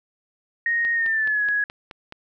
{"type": "tone with pitch glide", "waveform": "sine", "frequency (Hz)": [1864.7, 1670.9], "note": ["A#6", "G#6"], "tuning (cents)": [0, 10], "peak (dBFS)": -19, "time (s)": [0.66, 1.64], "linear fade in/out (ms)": 2, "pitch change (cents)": -190, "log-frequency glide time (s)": [0.94, 1.44]}
{"type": "click train", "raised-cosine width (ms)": 0.3, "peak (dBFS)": -21, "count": 7, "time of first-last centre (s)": [0.85, 2.124], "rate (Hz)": 4.71}
{"effects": []}